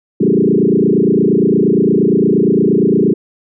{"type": "tone with frequency modulation", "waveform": "sine", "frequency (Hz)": 297.8, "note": "D4", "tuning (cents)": 24, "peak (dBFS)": -8, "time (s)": [0.2, 3.14], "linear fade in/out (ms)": 10, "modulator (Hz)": 28.6, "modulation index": 4.5, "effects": []}